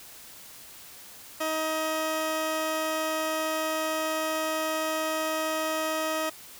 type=tone pair together; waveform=15% pulse; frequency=315.5 / 631 Hz; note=D#4 / D#5; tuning=+24 / +24 cents; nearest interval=octave; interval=1200 cents; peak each=-25 dBFS; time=1.4-6.3 s; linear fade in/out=10 ms; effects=white hiss -47 dBFS RMS until 6.59 s